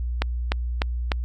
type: click train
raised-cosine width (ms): 0.3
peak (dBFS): -6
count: 4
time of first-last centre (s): 0.22-1.118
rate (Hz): 3.34
effects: added 60 Hz sine -24 dBFS peak until 1.24 s